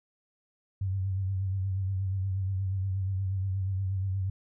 sine tone with vibrato, 95.7 Hz, G2, 41 cents flat, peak -27 dBFS, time 0.81-4.3 s, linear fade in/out 5 ms, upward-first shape triangle, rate 8.4 Hz, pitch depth 58 cents each way, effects none

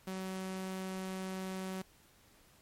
sawtooth tone, 188.4 Hz, F#3, 32 cents sharp, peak -34 dBFS, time 0.07-1.82 s, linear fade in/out 5 ms, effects pink hiss -64 dBFS RMS until 2.61 s + MP3 64 kbps

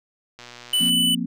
click train, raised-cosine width 0.2 ms, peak -23 dBFS, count 62, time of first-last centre 0.39-0.894 s, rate 121 Hz
square tone, 2986 Hz, F#7, 15 cents sharp, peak -18 dBFS, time 0.73-1.15 s, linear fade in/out 5 ms
sine chord, F suspended fourth, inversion none, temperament equal, 174.61 / 233.1 / 261.6 Hz, F3 / Bb3 / C4, 0 / 0 / 0 cents, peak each -28 / -26 / -28 dBFS, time 0.8-1.26 s, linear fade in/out 10 ms
effects none

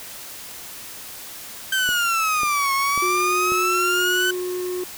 30% pulse exponential two-way sweep, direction down then up, 1565 to 1087 to 1515 Hz, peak -16 dBFS, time 1.72-4.31 s, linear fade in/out 5 ms, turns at 2.73 s
click train, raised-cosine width 2 ms, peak -20 dBFS, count 4, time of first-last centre 1.89-3.52 s, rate 1.84 Hz
triangle tone, 362.2 Hz, F#4, 37 cents flat, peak -22 dBFS, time 3.02-4.84 s, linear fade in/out 5 ms
effects white hiss -37 dBFS RMS until 4.97 s

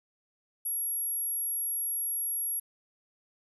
sine tone, 11270 Hz, F9, 15 cents sharp, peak -29 dBFS, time 0.65-2.6 s, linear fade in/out 10 ms, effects none

